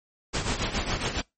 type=noise with tremolo; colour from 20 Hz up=pink; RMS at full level=-25 dBFS; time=0.33-1.22 s; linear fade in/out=20 ms; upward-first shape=triangle; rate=7.2 Hz; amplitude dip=75%; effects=noise-tail reverb RT60 0.2 s tail -26 dB re dry + MP3 32 kbps